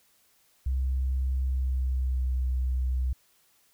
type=tone with pitch glide; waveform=sine; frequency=65.41 to 63.73 Hz; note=C2 to C2; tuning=0 to -45 cents; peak=-23 dBFS; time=0.66-3.13 s; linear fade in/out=5 ms; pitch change=-45 cents; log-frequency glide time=1.43-2.29 s; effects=tanh soft clip ceiling -21 dBFS + white hiss -65 dBFS RMS until 3.73 s